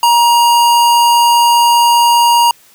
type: tone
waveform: square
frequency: 945 Hz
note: A#5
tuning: 23 cents sharp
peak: -7 dBFS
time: 0.03-2.51 s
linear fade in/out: 2 ms
effects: white hiss -46 dBFS RMS until 2.74 s